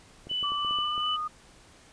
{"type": "clicks", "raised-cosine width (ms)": 2, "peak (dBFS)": -31, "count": 8, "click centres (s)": [0.27, 0.314, 0.428, 0.52, 0.648, 0.71, 0.787, 0.979]}
{"type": "tone with tremolo", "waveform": "sine", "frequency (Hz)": 2986, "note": "F#7", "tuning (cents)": 15, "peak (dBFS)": -27, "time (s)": [0.29, 1.17], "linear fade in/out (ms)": 20, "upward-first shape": "sine", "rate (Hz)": 2.7, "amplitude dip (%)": 40}
{"type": "tone with pitch glide", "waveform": "sine", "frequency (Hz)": [1164, 1230.4], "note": ["D6", "D#6"], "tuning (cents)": [-16, -20], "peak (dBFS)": -29, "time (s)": [0.43, 1.28], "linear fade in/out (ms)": 10, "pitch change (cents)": 96, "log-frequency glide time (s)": [0.55, 1.13]}
{"effects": ["pink hiss -55 dBFS RMS until 1.92 s", "resampled to 22050 Hz"]}